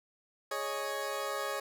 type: chord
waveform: 20% pulse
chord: Ab suspended fourth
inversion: none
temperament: equal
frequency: 415.3 / 554.4 / 622.3 Hz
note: Ab4 / Db5 / Eb5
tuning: 0 / 0 / 0 cents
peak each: -35 / -31 / -36 dBFS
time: 0.51-1.6 s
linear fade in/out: 5 ms
effects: none